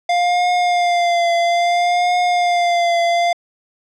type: tone with vibrato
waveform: square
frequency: 700 Hz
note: F5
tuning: 4 cents sharp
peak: -14 dBFS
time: 0.09-3.33 s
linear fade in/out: 5 ms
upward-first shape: triangle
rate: 0.6 Hz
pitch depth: 41 cents each way
effects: low-pass 5000 Hz 12 dB/octave